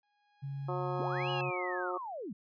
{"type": "tone with exponential growth", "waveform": "sawtooth", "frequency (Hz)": 825, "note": "G#5", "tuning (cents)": -12, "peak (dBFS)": -33, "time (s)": [0.03, 1.41], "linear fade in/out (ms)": 2, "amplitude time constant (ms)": 300}
{"type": "tone with pitch glide", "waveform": "sine", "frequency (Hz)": [138.59, 137.63], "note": ["C#3", "C#3"], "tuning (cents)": [0, -12], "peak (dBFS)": -36, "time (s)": [0.42, 1.51], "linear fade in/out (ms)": 20, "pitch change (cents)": -12, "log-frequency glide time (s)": [0.92, 1.13]}
{"type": "harmonic tone", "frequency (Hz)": 180.6, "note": "F#3", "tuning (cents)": -42, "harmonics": [2, 3, 4, 5, 6, 7], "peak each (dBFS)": [-38, -40, -41, -42, -43, -43], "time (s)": [0.68, 1.98], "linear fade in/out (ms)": 10}
{"type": "linear two-way sweep", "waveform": "sine", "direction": "up then down", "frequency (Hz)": [165.3, 2960, 165.3], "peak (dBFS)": -38, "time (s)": [0.99, 2.33], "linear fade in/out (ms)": 5, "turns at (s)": 1.3}
{"effects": ["resampled to 11025 Hz"]}